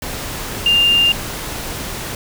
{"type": "tone in noise", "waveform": "sine", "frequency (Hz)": 2800, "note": "F7", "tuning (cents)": 4, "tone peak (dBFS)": -10, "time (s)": [0.66, 1.12], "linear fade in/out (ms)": 2, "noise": "pink", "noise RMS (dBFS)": -26, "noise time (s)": [0.02, 2.15], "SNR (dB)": 13, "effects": []}